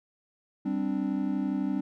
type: chord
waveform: triangle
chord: G suspended fourth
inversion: none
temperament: equal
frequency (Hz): 196 / 261.6 / 293.7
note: G3 / C4 / D4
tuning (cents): 0 / 0 / 0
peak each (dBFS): -29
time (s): 0.65-1.81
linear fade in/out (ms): 10
effects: none